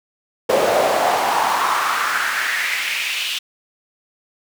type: noise with high-pass filter sweep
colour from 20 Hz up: brown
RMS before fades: -19 dBFS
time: 0.49-3.39 s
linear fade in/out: 10 ms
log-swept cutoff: 490 to 3100 Hz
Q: 3.3
effects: none